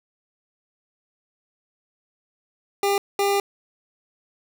25% pulse tone bursts at uneven times, 400.4 Hz, G4, 37 cents sharp, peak -15 dBFS, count 2, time 2.83-2.98 / 3.19-3.4 s, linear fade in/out 2 ms, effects none

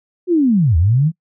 sine linear two-way sweep, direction down then up, 372 to 75.6 to 168.6 Hz, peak -10 dBFS, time 0.27-1.12 s, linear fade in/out 50 ms, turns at 0.77 s, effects noise-tail reverb RT60 0.1 s tail -26 dB re dry

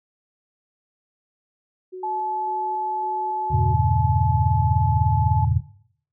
sine tone with tremolo, 370 Hz, F#4, in tune, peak -31 dBFS, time 1.92-3.75 s, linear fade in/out 20 ms, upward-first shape square, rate 1.8 Hz, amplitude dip 25%
sine tone, 863 Hz, A5, 34 cents flat, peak -24 dBFS, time 2.03-5.45 s, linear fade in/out 5 ms
sine chord, E diminished seventh, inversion none, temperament just, 82.41 / 98.89 / 118.67 / 142.4 Hz, E2 / G2 / Bb2 / Db3, 0 / +16 / +31 / +47 cents, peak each -23 dBFS, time 3.5-5.61 s, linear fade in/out 20 ms
effects noise-tail reverb RT60 0.6 s tail -17 dB re dry

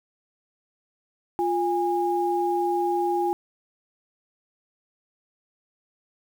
sine tone pair together, 350 / 819.1 Hz, F4 / G#5, +4 / -24 cents, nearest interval octave + minor third, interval 1472 cents, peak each -24 dBFS, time 1.39-3.33 s, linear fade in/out 0 ms, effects 8-bit

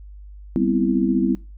sine chord, C major seventh, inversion second, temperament equal, 196 / 246.9 / 261.6 / 329.6 Hz, G3 / B3 / C4 / E4, 0 / 0 / 0 / 0 cents, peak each -22 dBFS, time 0.56-1.35 s, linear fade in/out 0 ms, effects noise-tail reverb RT60 0.3 s tail -22 dB re dry + added 50 Hz sine -37 dBFS peak until 1.57 s

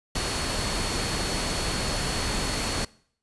sine tone in noise, 4377 Hz, C#8, 23 cents flat, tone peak -36 dBFS, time 0.15-2.85 s, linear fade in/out 5 ms, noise pink, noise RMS -28 dBFS, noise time 0.15-2.85 s, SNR -11 dB, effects noise-tail reverb RT60 0.6 s tail -23 dB re dry + resampled to 24000 Hz

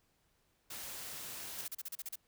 white noise, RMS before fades -45 dBFS, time 0.7-1.67 s, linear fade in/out 5 ms
blue noise bursts, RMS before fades -42 dBFS, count 9, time 1.58-2.157 s, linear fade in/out 5 ms, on 33 ms, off 35 ms
effects pink hiss -75 dBFS RMS until 2.27 s

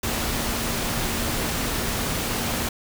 sine tone in noise, 233.1 Hz, A#3, in tune, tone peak -35 dBFS, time 0.03-2.69 s, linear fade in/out 5 ms, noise pink, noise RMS -26 dBFS, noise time 0.03-2.69 s, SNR -12 dB, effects none

